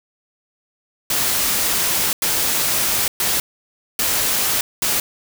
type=noise bursts at uneven times; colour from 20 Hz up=white; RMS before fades=-19 dBFS; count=5; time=1.1-2.13 / 2.22-3.08 / 3.2-3.4 / 3.99-4.61 / 4.82-5 s; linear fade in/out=2 ms; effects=none